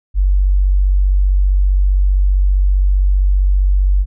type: tone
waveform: sine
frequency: 47.63 Hz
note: G1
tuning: 49 cents flat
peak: -9 dBFS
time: 0.14-4.06 s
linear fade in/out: 50 ms
effects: none